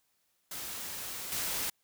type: noise with level steps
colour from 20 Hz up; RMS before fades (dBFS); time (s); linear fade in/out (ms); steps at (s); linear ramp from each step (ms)
white; -40 / -34; 0.51-1.7; 5; 1.32; 2
effects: white hiss -75 dBFS RMS until 1.83 s